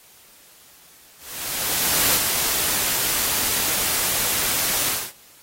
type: noise with ADSR envelope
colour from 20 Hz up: white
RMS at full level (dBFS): -18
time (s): 1.18-5.13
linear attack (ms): 970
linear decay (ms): 38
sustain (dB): -4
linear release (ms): 250
effects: white hiss -50 dBFS RMS until 5.42 s + AAC 48 kbps